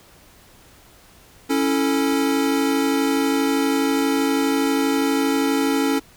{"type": "chord", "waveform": "square", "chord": "A major", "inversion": "first", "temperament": "equal", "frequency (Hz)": [277.2, 329.6, 440], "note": ["C#4", "E4", "A4"], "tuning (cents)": [0, 0, 0], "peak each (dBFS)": [-20, -26, -25], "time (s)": [1.49, 6], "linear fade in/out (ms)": 20, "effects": ["pink hiss -50 dBFS RMS until 6.16 s"]}